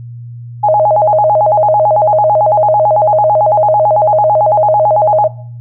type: tone with vibrato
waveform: sine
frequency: 723 Hz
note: F#5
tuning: 40 cents flat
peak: -6 dBFS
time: 0.63-5.28 s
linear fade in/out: 10 ms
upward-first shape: square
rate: 9 Hz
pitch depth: 250 cents each way
effects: noise-tail reverb RT60 0.5 s tail -18 dB re dry + added 119 Hz sine -25 dBFS peak until 5.6 s